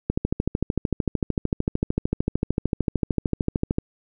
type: click train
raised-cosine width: 3 ms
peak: -8 dBFS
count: 50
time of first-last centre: 0.1-3.784 s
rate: 13.3 Hz
effects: none